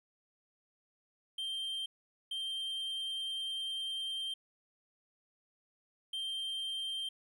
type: tone bursts at uneven times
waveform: triangle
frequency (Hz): 3155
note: G7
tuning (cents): +10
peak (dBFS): -34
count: 3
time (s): 1.38-1.86 / 2.31-4.34 / 6.13-7.09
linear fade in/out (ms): 5
effects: none